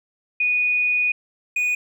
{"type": "tone pair in turn", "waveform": ["sine", "triangle"], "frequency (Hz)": [2470, 2470], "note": ["D#7", "D#7"], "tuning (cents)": [-13, -13], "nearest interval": "unison", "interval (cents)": 0, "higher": "neither", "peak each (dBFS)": -17, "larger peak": "neither", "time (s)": [[0.4, 1.12], [1.56, 1.75]], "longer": "first", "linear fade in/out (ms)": 5, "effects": []}